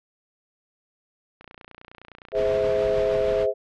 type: click train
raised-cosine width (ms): 0.3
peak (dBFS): -26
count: 35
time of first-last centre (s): 1.41-2.555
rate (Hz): 29.7
type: chord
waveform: sine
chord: Ab augmented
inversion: none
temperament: just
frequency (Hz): 415.3 / 519.1 / 648.9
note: Ab4 / C5 / E5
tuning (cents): 0 / -14 / -27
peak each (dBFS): -24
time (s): 2.32-3.54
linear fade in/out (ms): 50
type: noise with tremolo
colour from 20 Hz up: pink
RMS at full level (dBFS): -32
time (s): 2.34-3.47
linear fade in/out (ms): 50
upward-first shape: triangle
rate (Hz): 6.6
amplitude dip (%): 25
effects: low-pass 3000 Hz 12 dB/octave